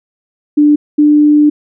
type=tone pair in turn; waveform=sine; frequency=295.9 / 297.4 Hz; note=D4 / D4; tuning=+13 / +22 cents; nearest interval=unison; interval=9 cents; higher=second; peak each=-4 dBFS; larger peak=neither; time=0.57-0.76 / 0.98-1.5 s; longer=second; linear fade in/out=10 ms; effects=none